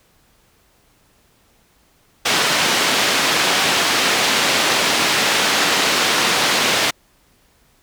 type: band-pass noise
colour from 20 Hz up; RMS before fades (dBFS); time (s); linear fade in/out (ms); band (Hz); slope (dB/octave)
white; -17; 2.25-6.91; 10; 180 to 4100; 12
effects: pink hiss -57 dBFS RMS until 7.82 s